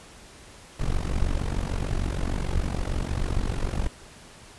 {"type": "noise with amplitude modulation", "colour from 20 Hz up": "brown", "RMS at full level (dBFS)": -22, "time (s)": [0.79, 3.88], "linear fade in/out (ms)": 10, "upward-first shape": "sine", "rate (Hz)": 46.6, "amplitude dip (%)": 90, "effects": ["pink hiss -48 dBFS RMS until 4.58 s", "resampled to 24000 Hz"]}